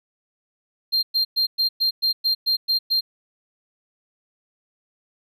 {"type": "tone bursts", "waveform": "triangle", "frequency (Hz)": 4186, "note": "C8", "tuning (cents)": 0, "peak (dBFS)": -16, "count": 10, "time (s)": [0.92, 3.01], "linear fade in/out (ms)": 20, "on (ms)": 110, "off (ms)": 110, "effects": []}